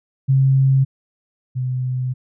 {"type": "tone pair in turn", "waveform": "sine", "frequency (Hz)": [134.3, 127.5], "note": ["C3", "C3"], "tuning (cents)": [46, -44], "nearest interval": "minor second", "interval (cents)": 90, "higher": "first", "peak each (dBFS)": [-11, -19], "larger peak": "first", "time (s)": [[0.28, 0.85], [1.55, 2.14]], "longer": "second", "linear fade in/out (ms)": 20, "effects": []}